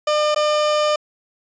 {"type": "tone with dropouts", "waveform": "30% pulse", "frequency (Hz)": 602, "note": "D5", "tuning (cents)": 43, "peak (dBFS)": -13, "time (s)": [0.07, 0.96], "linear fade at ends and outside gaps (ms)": 5, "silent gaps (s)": [0.347, 0.36], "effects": ["resampled to 16000 Hz"]}